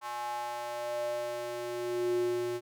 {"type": "tone with high-pass filter sweep", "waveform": "square", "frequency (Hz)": 120, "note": "B2", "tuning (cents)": -49, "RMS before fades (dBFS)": -34, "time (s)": [0.01, 2.61], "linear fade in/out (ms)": 50, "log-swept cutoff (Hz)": [960, 290], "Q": 5.7, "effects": []}